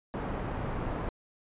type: low-pass noise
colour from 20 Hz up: pink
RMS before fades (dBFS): -34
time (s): 0.14-1.09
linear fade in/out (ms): 0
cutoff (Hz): 1200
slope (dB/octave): 12
effects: resampled to 8000 Hz